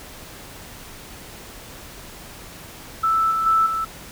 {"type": "tone with level steps", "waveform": "sine", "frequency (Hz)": 1318.5, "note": "E6", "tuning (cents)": 0, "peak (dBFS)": [-16, -19, -14, -21], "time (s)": [3.03, 3.85], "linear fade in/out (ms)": 10, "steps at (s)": [3.31, 3.46, 3.66], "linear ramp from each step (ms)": 5, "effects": ["pink hiss -40 dBFS RMS until 4.11 s"]}